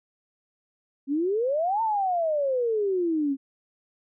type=exponential two-way sweep; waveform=sine; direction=up then down; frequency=266.2 to 916 to 266.2 Hz; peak=-22 dBFS; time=1.07-3.37 s; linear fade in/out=50 ms; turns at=1.82 s; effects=none